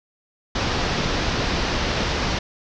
pink low-pass noise, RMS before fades -23 dBFS, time 0.55-2.39 s, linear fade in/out 5 ms, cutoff 5800 Hz, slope 48 dB/octave, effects none

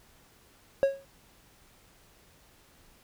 triangle tone with exponential decay, 548 Hz, C#5, 20 cents flat, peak -15 dBFS, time 0.83-1.05 s, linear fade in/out 0 ms, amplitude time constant 46 ms, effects pink hiss -60 dBFS RMS until 3.03 s

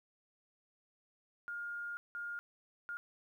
sine tone bursts at uneven times, 1416 Hz, F6, 23 cents sharp, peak -39 dBFS, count 3, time 1.48-1.97 / 2.15-2.39 / 2.89-2.97 s, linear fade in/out 0 ms, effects 12-bit

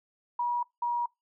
sine tone pair in turn, 963 / 956.3 Hz, B5 / A#5, -44 / +44 cents, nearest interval unison, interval 12 cents, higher first, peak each -26 dBFS, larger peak neither, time 0.39-0.63 / 0.82-1.06 s, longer neither, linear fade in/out 5 ms, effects noise-tail reverb RT60 0.2 s tail -25 dB re dry

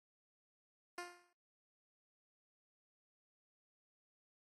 10% pulse tone with exponential decay, 352.2 Hz, F4, 15 cents sharp, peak -33 dBFS, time 0.98-1.33 s, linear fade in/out 2 ms, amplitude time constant 75 ms, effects AAC 32 kbps

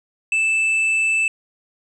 sine tone with hard clipping, 2637 Hz, E7, in tune, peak -17 dBFS, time 0.32-1.28 s, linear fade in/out 2 ms, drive 4 dB, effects resampled to 32000 Hz

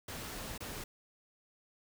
pink noise with dropouts, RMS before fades -43 dBFS, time 0.08-0.84 s, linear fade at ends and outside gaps 5 ms, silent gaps 0.578-0.604 s, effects none

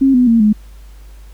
sine tone with pitch steps, 270 / 249 / 229.7 / 211.8 Hz, C#4 / B3 / A#3 / G#3, -45 / +14 / -25 / +34 cents, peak -7 dBFS, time 0.01-0.53 s, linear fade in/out 10 ms, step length 130 ms, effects added 50 Hz sine -34 dBFS peak until 1.33 s + pink hiss -50 dBFS RMS until 1.33 s

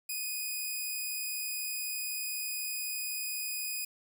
5% pulse tone, 2483 Hz, D#7, 4 cents flat, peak -24 dBFS, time 0.09-3.85 s, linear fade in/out 5 ms, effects none

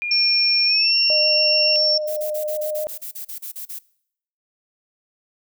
sine tone with pitch glide, 2417 to 2760 Hz, D7 to F7, +49 to -21 cents, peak -22 dBFS, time 0.02-1.76 s, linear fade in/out 0 ms, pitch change +230 cents, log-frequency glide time 0.65-0.95 s
sine tone, 5440 Hz, F8, 46 cents flat, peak -15 dBFS, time 0.11-1.98 s, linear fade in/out 5 ms
sine tone with vibrato, 610 Hz, D#5, 34 cents flat, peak -22 dBFS, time 1.1-2.87 s, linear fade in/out 0 ms, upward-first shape triangle, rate 7.1 Hz, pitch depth 18 cents each way
violet noise bursts, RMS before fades -32 dBFS, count 13, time 2.07-3.79 s, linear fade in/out 10 ms, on 100 ms, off 35 ms
effects noise-tail reverb RT60 0.7 s tail -22 dB re dry

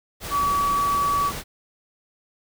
sine tone in noise, 1140 Hz, C#6, 48 cents sharp, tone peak -19 dBFS, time 0.3-1.32 s, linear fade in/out 50 ms, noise pink, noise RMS -32 dBFS, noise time 0.2-1.44 s, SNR +10 dB, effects none

